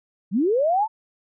sine linear sweep, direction up, 165.2 to 908 Hz, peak -17 dBFS, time 0.31-0.88 s, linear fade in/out 50 ms, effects none

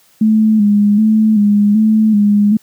sine tone with vibrato, 211.6 Hz, G#3, 33 cents sharp, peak -7 dBFS, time 0.21-2.57 s, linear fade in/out 5 ms, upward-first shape square, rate 1.3 Hz, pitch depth 48 cents each way, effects white hiss -51 dBFS RMS until 2.62 s + high-pass 80 Hz 12 dB/octave

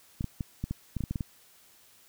clicks, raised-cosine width 5 ms, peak -19 dBFS, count 11, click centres 0.209 / 0.243 / 0.408 / 0.64 / 0.71 / 0.967 / 1.007 / 1.038 / 1.11 / 1.158 / 1.208 s, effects white hiss -59 dBFS RMS until 2.08 s

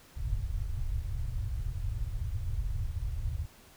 pink low-pass noise, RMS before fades -33 dBFS, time 0.16-3.46 s, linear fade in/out 10 ms, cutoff 120 Hz, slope 48 dB/octave, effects pink hiss -57 dBFS RMS until 3.76 s

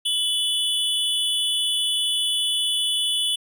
square tone pair together, 2983 / 3438 Hz, F#7 / A7, +13 / -41 cents, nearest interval major second, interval 246 cents, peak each -24 dBFS, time 0.05-3.36 s, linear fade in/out 10 ms, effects resampled to 32000 Hz

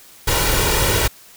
pink noise with comb filter, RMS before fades -17 dBFS, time 0.27-1.08 s, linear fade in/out 10 ms, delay 2.1 ms, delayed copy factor +0.6, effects white hiss -45 dBFS RMS until 1.36 s

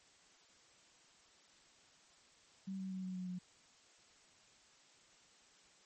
sine tone with pitch steps, 192.2 / 189.88 / 187.59 / 185.33 / 183.1 / 180.89 Hz, G3 / F#3 / F#3 / F#3 / F#3 / F#3, -34 / +45 / +24 / +3 / -18 / -39 cents, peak -40 dBFS, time 2.67-3.39 s, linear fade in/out 10 ms, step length 120 ms, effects white hiss -66 dBFS RMS until 5.85 s + MP3 32 kbps

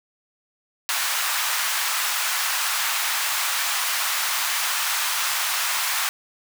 pink high-pass noise, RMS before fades -24 dBFS, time 0.89-6.09 s, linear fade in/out 0 ms, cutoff 970 Hz, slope 24 dB/octave, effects none

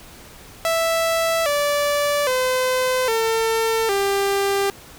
sawtooth tone with pitch steps, 659.3 / 580.6 / 511.3 / 450.3 / 396.6 Hz, E5 / D5 / C5 / A4 / G4, 0 / -20 / -40 / +40 / +20 cents, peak -14 dBFS, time 0.65-4.7 s, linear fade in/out 0 ms, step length 810 ms, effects pink hiss -43 dBFS RMS until 4.98 s

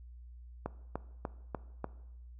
click train, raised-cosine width 1 ms, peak -21 dBFS, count 5, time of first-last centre 0.66-1.843 s, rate 3.38 Hz, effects noise-tail reverb RT60 0.9 s tail -18 dB re dry + added 60 Hz sine -48 dBFS peak until 2.39 s

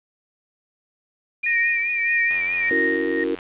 sine tone with vibrato, 2384 Hz, D7, 25 cents sharp, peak -21 dBFS, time 1.43-2.7 s, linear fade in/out 10 ms, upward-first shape triangle, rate 4.7 Hz, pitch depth 64 cents each way
sine tone with tremolo, 1862 Hz, A#6, 2 cents flat, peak -18 dBFS, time 1.46-3.24 s, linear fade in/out 5 ms, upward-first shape sine, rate 1.7 Hz, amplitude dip 75%
click train, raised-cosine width 0.3 ms, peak -21 dBFS, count 96, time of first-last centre 2.31-3.388 s, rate 88.1 Hz
sine chord, F# dominant seventh, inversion second, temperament equal, 277.2 / 329.6 / 370 / 466.2 Hz, C#4 / E4 / F#4 / A#4, 0 / 0 / 0 / 0 cents, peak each -28 / -25 / -27 / -25 dBFS, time 2.71-3.35 s, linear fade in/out 2 ms
effects resampled to 8000 Hz + 8-bit

